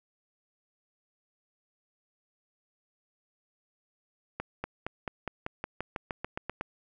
accelerating click train, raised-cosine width 0.5 ms, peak -18 dBFS, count 14, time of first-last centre 4.4-6.611 s, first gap 240 ms, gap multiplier 0.94, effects none

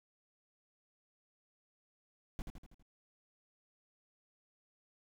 brown noise with echo, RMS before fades -39 dBFS, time 2.39-2.42 s, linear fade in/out 0 ms, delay 81 ms, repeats 5, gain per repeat -5 dB, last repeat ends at 2.825 s, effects none

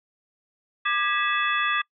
sine tone cluster, 1193 / 1654 / 1953 / 2603 / 3423 Hz, D6 / G#6 / B6 / E7 / A7, +27 / -8 / -20 / -22 / -48 cents, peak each -25 / -27 / -29 / -29 / -32 dBFS, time 0.85-1.82 s, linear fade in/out 10 ms, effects noise-tail reverb RT60 0.1 s tail -26 dB re dry

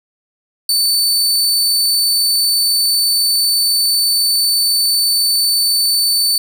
sawtooth tone, 4522 Hz, C#8, 34 cents sharp, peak -9 dBFS, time 0.69-6.38 s, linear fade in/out 2 ms, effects none

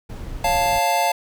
brown noise, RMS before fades -31 dBFS, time 0.09-0.79 s, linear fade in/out 10 ms
square chord, Db augmented, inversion none, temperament equal, 554.4 / 698.5 / 880 Hz, Db5 / F5 / A5, 0 / 0 / 0 cents, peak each -27 / -21 / -21 dBFS, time 0.44-1.12 s, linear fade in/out 5 ms
effects none

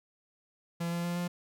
45% pulse tone with pitch steps, 170 / 171.78 / 173.57 / 175.39 Hz, F3 / F3 / F3 / F3, -46 / -28 / -10 / +8 cents, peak -31 dBFS, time 0.8-1.28 s, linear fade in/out 10 ms, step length 120 ms, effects none

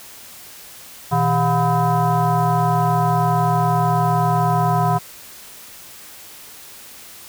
sine tone with frequency modulation, 440 Hz, A4, in tune, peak -14 dBFS, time 1.11-4.99 s, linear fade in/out 20 ms, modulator 280 Hz, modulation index 2.4, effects white hiss -40 dBFS RMS until 7.28 s

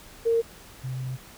sine tone pair in turn, 460 / 129.08 Hz, A#4 / C3, -23 / -23 cents, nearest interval octave + minor seventh, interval 2200 cents, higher first, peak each -19 / -29 dBFS, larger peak first, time 0.25-0.42 / 0.83-1.17 s, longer second, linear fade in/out 20 ms, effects pink hiss -48 dBFS RMS until 1.37 s

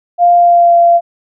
sine tone with pitch glide, 699 to 687 Hz, F5 to F5, +1 to -29 cents, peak -4 dBFS, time 0.18-1.01 s, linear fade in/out 50 ms, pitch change -30 cents, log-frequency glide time 0.34-0.76 s, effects none

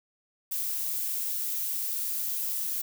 violet noise, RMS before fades -31 dBFS, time 0.51-2.82 s, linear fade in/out 10 ms, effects none

